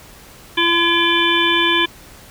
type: harmonic tone with a mistuned harmonic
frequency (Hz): 339.5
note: F4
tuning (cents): -49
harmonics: 1 / 3 / 5 / 7 / 9 / 10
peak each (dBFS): -20 / -20 / -20 / -20 / -20 / -20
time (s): 0.57-1.86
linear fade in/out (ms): 10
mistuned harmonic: 10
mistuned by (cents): +46
effects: pink hiss -42 dBFS RMS until 2.3 s